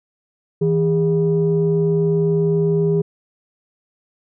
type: tone pair together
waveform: sine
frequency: 162.1 / 406.1 Hz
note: E3 / G#4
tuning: -29 / -39 cents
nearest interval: octave + major third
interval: 1590 cents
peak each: -16 dBFS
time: 0.61-3.02 s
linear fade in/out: 10 ms
effects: tanh soft clip ceiling -8 dBFS